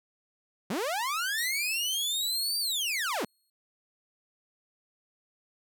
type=linear two-way sweep; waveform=sawtooth; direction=up then down; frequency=163.8 to 4718 to 163.8 Hz; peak=-25 dBFS; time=0.7-3.25 s; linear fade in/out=5 ms; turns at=2.59 s
type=tone with exponential decay; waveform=15% pulse; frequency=4284 Hz; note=C8; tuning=40 cents sharp; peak=-27 dBFS; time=1.38-3.5 s; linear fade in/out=2 ms; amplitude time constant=460 ms
effects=none

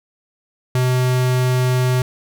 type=tone; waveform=square; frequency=126.9 Hz; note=B2; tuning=47 cents sharp; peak=-15 dBFS; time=0.75-2.02 s; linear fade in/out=2 ms; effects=none

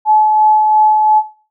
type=tone with tremolo; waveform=sine; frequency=858 Hz; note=A5; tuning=44 cents flat; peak=-6 dBFS; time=0.05-1.23 s; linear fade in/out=50 ms; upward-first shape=sine; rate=2.9 Hz; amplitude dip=30%; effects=noise-tail reverb RT60 0.4 s tail -17 dB re dry

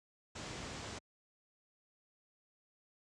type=low-pass noise; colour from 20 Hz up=pink; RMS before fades=-45 dBFS; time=0.35-0.99 s; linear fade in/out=10 ms; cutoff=8000 Hz; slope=48 dB/octave; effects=high-pass 60 Hz 12 dB/octave

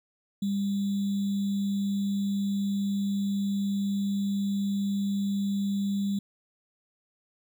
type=tone with sample-and-hold; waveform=sine; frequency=199.5 Hz; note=G3; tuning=31 cents sharp; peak=-25 dBFS; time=0.42-6.19 s; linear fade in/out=5 ms; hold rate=3675 Hz; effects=none

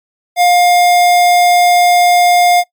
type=tone; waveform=square; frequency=708 Hz; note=F5; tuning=23 cents sharp; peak=-7 dBFS; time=0.36-2.64 s; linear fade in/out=50 ms; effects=noise-tail reverb RT60 0.1 s tail -19 dB re dry + MP3 96 kbps

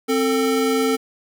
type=tone pair together; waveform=square; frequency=263.2 / 446 Hz; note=C4 / A4; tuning=+10 / +23 cents; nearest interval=major sixth; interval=913 cents; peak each=-21 / -20 dBFS; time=0.08-0.97 s; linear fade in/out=20 ms; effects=none

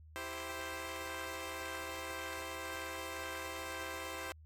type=chord; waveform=10% pulse; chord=C major; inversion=first; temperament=equal; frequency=329.6 / 392 / 523.3 Hz; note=E4 / G4 / C5; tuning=0 / 0 / 0 cents; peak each=-38 / -39 / -35 dBFS; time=0.16-4.32 s; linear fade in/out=0 ms; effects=added 78 Hz sine -54 dBFS peak until 4.45 s + AAC 64 kbps

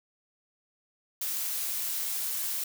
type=noise; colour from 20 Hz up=blue; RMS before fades=-32 dBFS; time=1.21-2.64 s; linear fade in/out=5 ms; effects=none

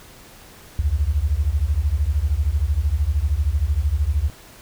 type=beating tone pair; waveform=sine; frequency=66.6 / 79.6 Hz; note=C2 / D#2; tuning=+31 / +40 cents; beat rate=13 Hz; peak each=-20 / -20 dBFS; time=0.79-4.3 s; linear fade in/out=0 ms; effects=pink hiss -45 dBFS RMS until 4.61 s

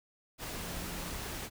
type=tone in noise; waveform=sine; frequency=176.7 Hz; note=F3; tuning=21 cents sharp; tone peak=-47 dBFS; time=0.56-1.17 s; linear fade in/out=50 ms; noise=pink; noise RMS=-40 dBFS; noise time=0.38-1.5 s; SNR=-10 dB; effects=none

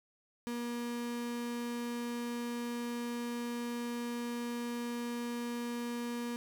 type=tone; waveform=35% pulse; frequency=238.6 Hz; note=A#3; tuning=41 cents sharp; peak=-34 dBFS; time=0.47-6.36 s; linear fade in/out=0 ms; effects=none

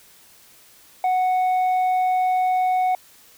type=tone with tanh clipping; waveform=sine; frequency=739 Hz; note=F#5; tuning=2 cents flat; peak=-18 dBFS; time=1.04-2.95 s; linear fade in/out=2 ms; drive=4 dB; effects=white hiss -51 dBFS RMS until 3.37 s

